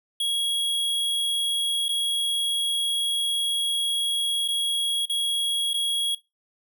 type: tone with dropouts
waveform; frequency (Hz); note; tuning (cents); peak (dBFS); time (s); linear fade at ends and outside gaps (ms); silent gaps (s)
square; 3313; G#7; -5; -23; 0.2-6.15; 5; 1.884-1.89 / 4.479-4.484 / 5.056-5.096 / 5.734-5.741
effects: noise-tail reverb RT60 0.2 s tail -18 dB re dry